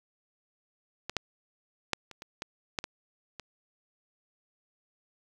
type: clicks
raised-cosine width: 0.2 ms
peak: -17 / -11 / -9 / -28 / -25 / -18 / -12 / -18 / -23 dBFS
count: 9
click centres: 1.096 / 1.167 / 1.933 / 2.113 / 2.221 / 2.421 / 2.788 / 2.841 / 3.397 s
effects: 8-bit